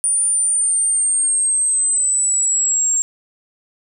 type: exponential sweep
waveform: sine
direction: down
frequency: 9390 to 7459 Hz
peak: -14 dBFS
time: 0.04-3.02 s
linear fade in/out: 0 ms
effects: none